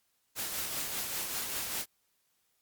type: noise with tremolo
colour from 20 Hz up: white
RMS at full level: -34 dBFS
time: 0.35-1.86 s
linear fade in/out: 50 ms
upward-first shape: triangle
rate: 5.1 Hz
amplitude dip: 40%
effects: white hiss -75 dBFS RMS until 2.61 s + Opus 48 kbps